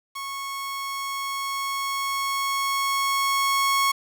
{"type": "tone with level ramp", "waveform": "sawtooth", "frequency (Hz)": 1100, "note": "C#6", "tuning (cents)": -14, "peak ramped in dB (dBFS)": [-27, -15], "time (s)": [0.15, 3.92], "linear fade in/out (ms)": 10, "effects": ["8-bit"]}